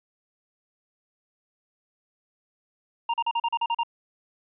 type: tone bursts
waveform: square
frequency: 932.3 Hz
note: A#5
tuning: in tune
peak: -23 dBFS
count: 9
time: 3.09-3.834 s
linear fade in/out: 5 ms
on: 48 ms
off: 39 ms
effects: resampled to 8000 Hz